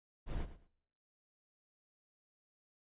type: noise with echo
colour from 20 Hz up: brown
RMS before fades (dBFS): -37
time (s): 0.26-0.47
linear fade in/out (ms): 50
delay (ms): 110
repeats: 2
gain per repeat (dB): -14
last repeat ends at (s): 0.69
effects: noise-tail reverb RT60 0.8 s tail -25 dB re dry + resampled to 8000 Hz